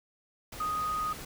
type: tone in noise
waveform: sine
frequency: 1244.5 Hz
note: D#6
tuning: in tune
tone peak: -29 dBFS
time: 0.6-1.13 s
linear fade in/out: 5 ms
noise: pink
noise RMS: -43 dBFS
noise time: 0.52-1.25 s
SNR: +11 dB
effects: none